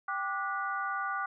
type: harmonic tone with a mistuned harmonic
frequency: 392.8 Hz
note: G4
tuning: 4 cents sharp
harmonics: 2 / 3 / 4 / 5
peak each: -38 / -34 / -35 / -47 dBFS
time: 0.08-1.26 s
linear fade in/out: 5 ms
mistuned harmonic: 4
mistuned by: -130 cents
effects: none